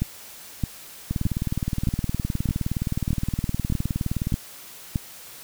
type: two click trains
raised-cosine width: 5 ms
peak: -12 / -10 dBFS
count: 63 / 9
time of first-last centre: 1.11-4.322 / 0.02-4.958 s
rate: 19.3 / 1.62 Hz
effects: white hiss -43 dBFS RMS until 5.43 s